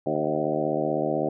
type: harmonic tone with a mistuned harmonic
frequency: 75.9 Hz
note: D#2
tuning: 42 cents flat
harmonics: 2 / 3 / 4 / 5 / 6 / 7 / 8 / 9 / 10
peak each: -34 / -34 / -30 / -30 / -34 / -30 / -30 / -33 / -34 dBFS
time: 0.06-1.29 s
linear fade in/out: 5 ms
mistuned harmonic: 8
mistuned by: +29 cents
effects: none